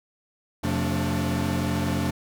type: tone cluster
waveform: 45% pulse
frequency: 86.8 / 131 / 178.8 / 224.2 / 291.9 Hz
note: F2 / C3 / F3 / A3 / D4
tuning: -10 / +2 / +41 / +33 / -10 cents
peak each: -30 dBFS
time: 0.63-2.11 s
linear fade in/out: 10 ms
effects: none